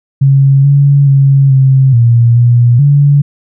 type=tone with pitch steps; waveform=sine; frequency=137.1 / 141.1 / 137.5 / 133.4 / 117.8 / 120.3 / 143 Hz; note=C#3 / C#3 / C#3 / C3 / A#2 / B2 / D3; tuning=-19 / +31 / -14 / +34 / +19 / -45 / -46 cents; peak=-3 dBFS; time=0.21-3.22 s; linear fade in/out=10 ms; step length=430 ms; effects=none